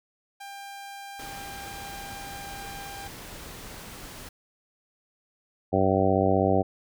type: tone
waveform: sawtooth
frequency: 796 Hz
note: G5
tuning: 26 cents sharp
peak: -35 dBFS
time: 0.4-3.08 s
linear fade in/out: 10 ms
type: noise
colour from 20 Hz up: pink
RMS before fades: -42 dBFS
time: 1.19-4.29 s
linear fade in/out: 5 ms
type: harmonic tone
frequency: 95.8 Hz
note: G2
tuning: 39 cents flat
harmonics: 1 / 2 / 3 / 4 / 5 / 6 / 7 / 8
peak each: -28 / -28 / -28 / -28 / -28 / -28 / -28 / -28 dBFS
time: 5.72-6.63 s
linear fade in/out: 20 ms
effects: none